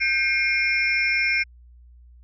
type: tone cluster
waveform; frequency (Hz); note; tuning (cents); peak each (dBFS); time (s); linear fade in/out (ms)
sine; 1572 / 2149 / 2405 / 5360; G6 / C7 / D7 / E8; +4 / +46 / +41 / +28; -28 / -22 / -23 / -31; 0-1.44; 20
effects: added 60 Hz sine -46 dBFS peak until 2.23 s